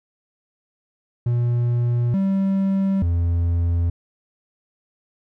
triangle tone with pitch steps, 120.1 / 194 / 85.4 Hz, B2 / G3 / F2, -48 / -18 / -38 cents, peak -15 dBFS, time 1.26-3.9 s, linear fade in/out 5 ms, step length 880 ms, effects none

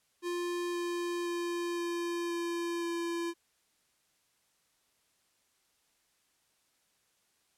square tone with pitch steps, 350 / 348 / 346 / 344 / 342 / 340 Hz, F4 / F4 / F4 / F4 / F4 / F4, +4 / -6 / -16 / -26 / -36 / -46 cents, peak -33 dBFS, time 0.22-3.34 s, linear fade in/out 50 ms, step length 520 ms, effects white hiss -73 dBFS RMS until 7.57 s + low-pass 11000 Hz 12 dB/octave

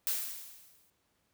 blue noise with exponential decay, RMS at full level -30 dBFS, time 0.07-0.9 s, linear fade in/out 0 ms, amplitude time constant 180 ms, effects pink hiss -75 dBFS RMS until 1.33 s + high-pass 60 Hz 12 dB/octave

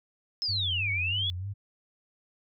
sine exponential two-way sweep, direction down then up, 5274 to 2200 to 3485 Hz, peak -27 dBFS, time 0.42-1.3 s, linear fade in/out 0 ms, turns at 0.91 s
sine tone with vibrato, 94.3 Hz, F#2, 33 cents sharp, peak -32 dBFS, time 0.48-1.54 s, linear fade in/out 20 ms, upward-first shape sine, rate 3.2 Hz, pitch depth 110 cents each way
effects none

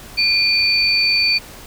sine tone pair together, 2409 / 4548 Hz, D7 / C#8, +43 / +44 cents, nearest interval major seventh, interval 1101 cents, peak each -17 / -15 dBFS, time 0.17-1.39 s, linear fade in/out 20 ms, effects pink hiss -38 dBFS RMS until 1.66 s

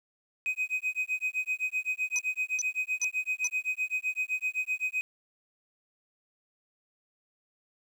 triangle tone with tremolo, 2513 Hz, D#7, 17 cents sharp, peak -23 dBFS, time 0.46-5.01 s, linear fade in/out 0 ms, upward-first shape sine, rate 7.8 Hz, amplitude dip 100%
sine tone bursts, 5990 Hz, F#8, 20 cents sharp, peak -26 dBFS, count 4, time 2.16-3.472 s, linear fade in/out 0 ms, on 28 ms, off 400 ms
effects tanh soft clip ceiling -20 dBFS + 10-bit

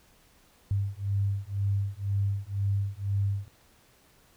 sine beating tone pair, 98.6 / 100.6 Hz, G2 / G2, +11 / +45 cents, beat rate 2 Hz, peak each -29 dBFS, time 0.71-3.48 s, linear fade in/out 0 ms, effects pink hiss -61 dBFS RMS until 4.36 s

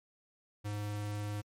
square tone with vibrato, 103.83 Hz, G#2, in tune, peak -36 dBFS, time 0.64-1.42 s, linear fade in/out 20 ms, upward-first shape square, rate 20 Hz, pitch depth 10 cents each way, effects MP3 64 kbps

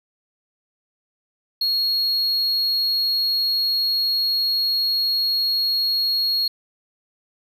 triangle tone, 4303 Hz, C8, 48 cents sharp, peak -17 dBFS, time 1.61-6.48 s, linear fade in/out 5 ms, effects none

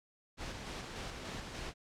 pink noise with tremolo, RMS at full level -42 dBFS, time 0.37-1.74 s, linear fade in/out 50 ms, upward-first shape square, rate 3.4 Hz, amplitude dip 30%, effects low-pass 6000 Hz 12 dB/octave

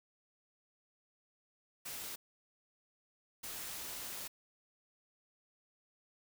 white noise bursts at uneven times, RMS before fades -44 dBFS, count 2, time 1.85-2.16 / 3.43-4.28 s, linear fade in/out 10 ms, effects none

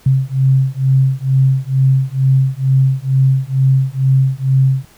sine beating tone pair, 132.2 / 134.4 Hz, C3 / C3, +18 / +47 cents, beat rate 2.2 Hz, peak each -13 dBFS, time 0.06-4.85 s, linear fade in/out 5 ms, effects pink hiss -47 dBFS RMS until 4.97 s

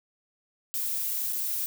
violet noise with dropouts, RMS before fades -30 dBFS, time 0.74-1.66 s, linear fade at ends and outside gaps 0 ms, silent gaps 1.325-1.332 s, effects none

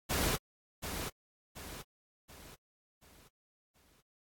pink noise with echo, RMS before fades -32 dBFS, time 0.09-0.37 s, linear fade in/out 20 ms, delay 730 ms, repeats 5, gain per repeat -7 dB, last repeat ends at 4.02 s, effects AAC 64 kbps

